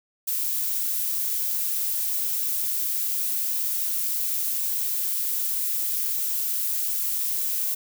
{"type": "noise", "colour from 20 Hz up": "violet", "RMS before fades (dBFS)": -26, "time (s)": [0.27, 7.75], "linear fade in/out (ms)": 10, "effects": []}